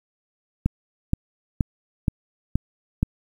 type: click train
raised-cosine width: 5 ms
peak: -7 dBFS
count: 6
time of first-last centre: 0.66-3.03 s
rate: 2.11 Hz
effects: 8-bit